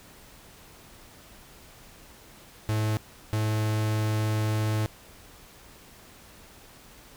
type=tone bursts at uneven times; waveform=45% pulse; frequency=107.9 Hz; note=A2; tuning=33 cents flat; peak=-24 dBFS; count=2; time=2.69-2.97 / 3.33-4.86 s; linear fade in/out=0 ms; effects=pink hiss -51 dBFS RMS until 7.16 s